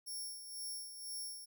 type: tone with tremolo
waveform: 15% pulse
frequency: 5480 Hz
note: F8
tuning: 34 cents flat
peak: -35 dBFS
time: 0.06-1.46 s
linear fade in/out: 20 ms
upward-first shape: sine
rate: 2 Hz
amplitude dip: 60%
effects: none